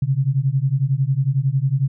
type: beating tone pair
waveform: sine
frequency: 130 / 141 Hz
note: C3 / C#3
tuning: -11 / +30 cents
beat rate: 11 Hz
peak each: -19 dBFS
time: 0.02-1.88 s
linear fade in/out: 5 ms
effects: none